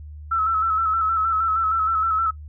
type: tone with vibrato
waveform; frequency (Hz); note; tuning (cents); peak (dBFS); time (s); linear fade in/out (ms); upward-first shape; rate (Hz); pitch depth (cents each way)
sine; 1313; E6; -7; -18; 0.31-2.31; 10; square; 6.4; 36
effects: noise-tail reverb RT60 0.1 s tail -19 dB re dry + added 75 Hz sine -35 dBFS peak until 2.48 s